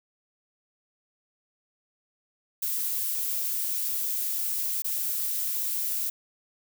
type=noise with dropouts; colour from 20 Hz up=violet; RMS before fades=-29 dBFS; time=2.62-6.1 s; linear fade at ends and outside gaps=5 ms; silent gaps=4.821-4.844 s; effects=none